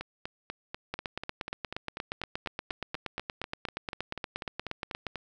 two click trains, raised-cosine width 0.3 ms, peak -20 / -17 dBFS, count 22 / 36, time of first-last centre 0.01-5.157 / 0.94-5.067 s, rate 4.08 / 8.48 Hz, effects none

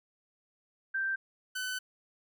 sine / sawtooth tone pair in turn, 1568 / 1508.3 Hz, G6 / F#6, 0 / +33 cents, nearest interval minor second, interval 67 cents, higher first, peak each -29 / -30 dBFS, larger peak first, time 0.94-1.16 / 1.55-1.79 s, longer second, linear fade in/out 10 ms, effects none

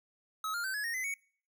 square tone with pitch steps, 1281 / 1405 / 1541.1 / 1690.3 / 1854 / 2033 / 2230 Hz, E6 / F6 / G6 / G#6 / A#6 / B6 / C#7, -50 / +10 / -30 / +30 / -10 / +50 / +10 cents, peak -34 dBFS, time 0.44-1.14 s, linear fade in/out 2 ms, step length 100 ms, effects noise-tail reverb RT60 0.5 s tail -25 dB re dry

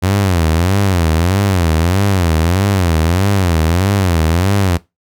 sawtooth tone with vibrato, 89.3 Hz, F2, 39 cents sharp, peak -7 dBFS, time 0.02-4.78 s, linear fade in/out 20 ms, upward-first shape sine, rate 1.6 Hz, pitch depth 210 cents each way, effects noise-tail reverb RT60 0.2 s tail -19 dB re dry

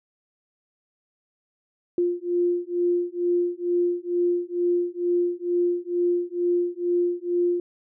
sine beating tone pair, 349.9 / 352.1 Hz, F4 / F4, +3 / +14 cents, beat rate 2.2 Hz, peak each -24 dBFS, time 1.98-7.6 s, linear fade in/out 2 ms, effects none

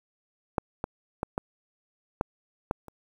clicks, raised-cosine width 1 ms, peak -10 / -15 / -14 / -14 / -11 / -12 / -29 dBFS, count 7, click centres 0.582 / 0.841 / 1.231 / 1.379 / 2.211 / 2.711 / 2.883 s, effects 8-bit

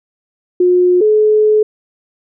sine tone pair in turn, 359.6 / 427.6 Hz, F#4 / A4, -49 / -49 cents, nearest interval minor third, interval 300 cents, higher second, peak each -7 dBFS, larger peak neither, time 0.6-1.01 / 1.01-1.63 s, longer second, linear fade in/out 5 ms, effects none

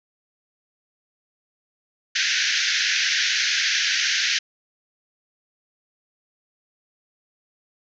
pink band-pass noise, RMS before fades -22 dBFS, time 2.15-4.39 s, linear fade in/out 10 ms, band 1500 to 6400 Hz, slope 96 dB/octave, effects none

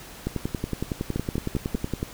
two click trains, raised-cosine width 3 ms, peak -13 / -13 dBFS, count 4 / 20, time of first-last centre 1.16-1.747 / 0.27-2.029 s, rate 5.11 / 10.8 Hz, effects pink hiss -43 dBFS RMS until 2.13 s

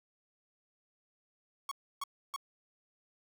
45% pulse tone bursts, 1108.7 Hz, C#6, in tune, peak -35 dBFS, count 3, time 1.69-2.362 s, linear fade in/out 2 ms, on 24 ms, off 300 ms, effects none

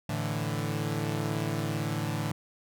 sawtooth chord, A suspended fourth, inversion none, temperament equal, 110 / 146.83 / 164.81 Hz, A2 / D3 / E3, 0 / 0 / 0 cents, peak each -29 / -29 / -31 dBFS, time 0.09-2.32 s, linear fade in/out 5 ms, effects none

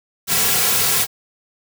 white noise with comb filter, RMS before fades -17 dBFS, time 0.27-1.07 s, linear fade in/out 50 ms, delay 3.3 ms, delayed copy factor -0.85, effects none

